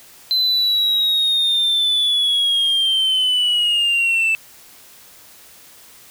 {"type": "linear sweep", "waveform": "sine", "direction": "down", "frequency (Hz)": [4061, 2637], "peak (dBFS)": -12, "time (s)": [0.31, 4.35], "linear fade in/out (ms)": 0, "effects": ["tanh soft clip ceiling -13 dBFS", "white hiss -45 dBFS RMS until 6.1 s"]}